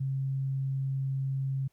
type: tone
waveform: sine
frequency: 134.9 Hz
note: C#3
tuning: 47 cents flat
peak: -28 dBFS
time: 0-1.68 s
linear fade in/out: 10 ms
effects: pink hiss -73 dBFS RMS until 1.72 s